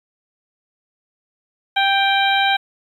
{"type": "harmonic tone with a mistuned harmonic", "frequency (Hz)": 787, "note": "G5", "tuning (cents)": 7, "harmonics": [1, 2, 3, 4, 5], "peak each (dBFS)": [-17, -20, -22, -23, -24], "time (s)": [1.76, 2.57], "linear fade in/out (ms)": 10, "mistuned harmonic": 5, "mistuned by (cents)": -34, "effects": ["8-bit"]}